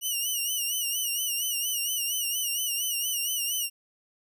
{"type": "tone with vibrato", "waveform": "10% pulse", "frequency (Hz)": 2900, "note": "F#7", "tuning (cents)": -35, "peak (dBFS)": -19, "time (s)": [0.01, 3.7], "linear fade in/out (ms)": 50, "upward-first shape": "sine", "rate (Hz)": 4.3, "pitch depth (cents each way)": 81, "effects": []}